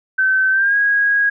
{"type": "tone with pitch glide", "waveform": "sine", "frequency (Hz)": [1536, 1646.2], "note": ["G6", "G#6"], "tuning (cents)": [-36, -16], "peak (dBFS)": -12, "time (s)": [0.18, 1.3], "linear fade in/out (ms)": 10, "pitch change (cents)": 120, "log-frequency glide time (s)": [0.51, 0.76], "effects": []}